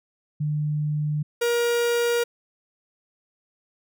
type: tone pair in turn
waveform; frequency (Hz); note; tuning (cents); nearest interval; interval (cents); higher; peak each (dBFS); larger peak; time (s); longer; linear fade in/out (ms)
sine / 45% pulse; 150 / 474.2; D3 / A#4; +37 / +30; octave + minor sixth; 1993; second; -22 / -20; second; 0.4-1.23 / 1.41-2.24; neither; 10
effects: none